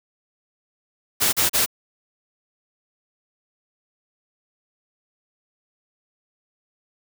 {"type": "noise bursts", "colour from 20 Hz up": "white", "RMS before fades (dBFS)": -19, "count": 3, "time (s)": [1.2, 1.662], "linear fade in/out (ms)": 20, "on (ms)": 130, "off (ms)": 36, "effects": []}